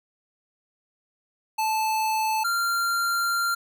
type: tone pair in turn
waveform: square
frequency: 874 / 1384.7 Hz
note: A5 / F6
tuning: -12 / -15 cents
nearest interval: minor sixth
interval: 797 cents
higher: second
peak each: -23 dBFS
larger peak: neither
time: 1.58-2.44 / 2.44-3.55 s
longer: second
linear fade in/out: 10 ms
effects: none